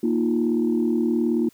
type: chord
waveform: sine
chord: Bb suspended fourth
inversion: none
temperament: just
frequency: 233.1 / 310.8 / 349.6 Hz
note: Bb3 / Eb4 / F4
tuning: 0 / -2 / +2 cents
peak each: -21 / -24 / -23 dBFS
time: 0.03-1.49 s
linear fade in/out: 5 ms
effects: tanh soft clip ceiling -11 dBFS + white hiss -58 dBFS RMS until 1.53 s